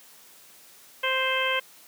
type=harmonic tone; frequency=523.3 Hz; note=C5; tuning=in tune; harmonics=1 / 2 / 3 / 4 / 5 / 6; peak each=-30 / -30 / -30 / -30 / -30 / -30 dBFS; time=1.03-1.6 s; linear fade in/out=10 ms; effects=white hiss -52 dBFS RMS until 1.87 s + high-pass 150 Hz 12 dB/octave

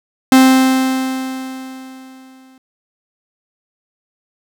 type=tone with exponential decay; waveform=45% pulse; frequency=261.6 Hz; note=C4; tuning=in tune; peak=-4 dBFS; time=0.32-2.58 s; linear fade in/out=2 ms; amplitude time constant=490 ms; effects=none

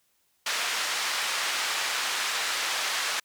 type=band-pass noise; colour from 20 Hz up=pink; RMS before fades=-29 dBFS; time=0.46-3.2 s; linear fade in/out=5 ms; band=1200 to 6800 Hz; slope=12 dB/octave; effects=white hiss -70 dBFS RMS until 3.24 s

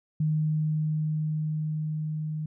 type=tone with level ramp; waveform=sine; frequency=154.5 Hz; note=D#3; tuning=12 cents flat; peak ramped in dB=-22 to -29 dBFS; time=0.2-2.46 s; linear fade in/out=5 ms; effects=none

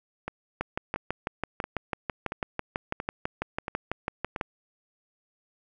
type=two click trains; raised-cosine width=0.5 ms; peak=-13 / -17 dBFS; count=24 / 7; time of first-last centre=0.61-4.412 / 0.28-4.362 s; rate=6.05 / 1.47 Hz; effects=none

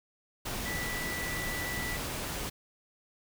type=tone in noise; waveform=sine; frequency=1969 Hz; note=B6; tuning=6 cents flat; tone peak=-36 dBFS; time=0.65-1.97 s; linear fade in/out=10 ms; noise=pink; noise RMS=-36 dBFS; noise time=0.45-2.5 s; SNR=-3 dB; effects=none

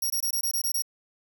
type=tone bursts; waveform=10% pulse; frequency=5620 Hz; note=F8; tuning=10 cents sharp; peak=-19 dBFS; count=8; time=0.02-0.822 s; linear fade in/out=5 ms; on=81 ms; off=22 ms; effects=10-bit

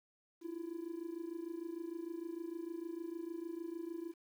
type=tone with amplitude modulation; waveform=triangle; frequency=335.5 Hz; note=E4; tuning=31 cents sharp; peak=-34 dBFS; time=0.41-4.14 s; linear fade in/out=50 ms; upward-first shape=sine; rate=26.6 Hz; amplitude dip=85%; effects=tanh soft clip ceiling -34 dBFS + 11-bit

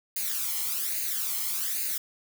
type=noise with flanger; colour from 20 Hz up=blue; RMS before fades=-30 dBFS; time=0.16-1.98 s; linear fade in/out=5 ms; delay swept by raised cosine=0.44 to 0.97 ms; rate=1.2 Hz; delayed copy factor=+0.7; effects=none

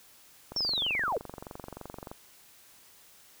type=click train; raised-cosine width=1 ms; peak=-26 dBFS; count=38; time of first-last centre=0.52-2.115 s; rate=23.2 Hz
type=linear sweep; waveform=sine; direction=down; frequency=5550 to 370 Hz; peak=-27 dBFS; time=0.56-1.18 s; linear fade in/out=5 ms
effects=white hiss -57 dBFS RMS until 3.4 s

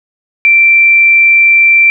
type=tone; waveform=sine; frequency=2349 Hz; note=D7; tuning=in tune; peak=-3 dBFS; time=0.45-1.9 s; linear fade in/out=0 ms; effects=none

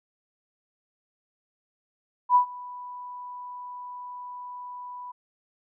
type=tone with ADSR envelope; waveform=sine; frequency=987.8 Hz; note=B5; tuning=in tune; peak=-13 dBFS; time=2.29-5.12 s; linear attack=63 ms; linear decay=100 ms; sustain=-23 dB; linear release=11 ms; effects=none

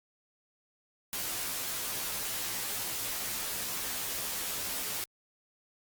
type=noise with comb filter; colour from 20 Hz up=white; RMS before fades=-35 dBFS; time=1.13-5.04 s; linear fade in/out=0 ms; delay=13 ms; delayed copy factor=-0.75; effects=Opus 48 kbps

